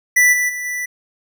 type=tone with level steps; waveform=square; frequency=1975.5 Hz; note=B6; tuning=in tune; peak=-10 / -16 / -24 / -22 dBFS; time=0.16-0.86 s; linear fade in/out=10 ms; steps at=0.32 / 0.48 / 0.64 s; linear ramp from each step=20 ms; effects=none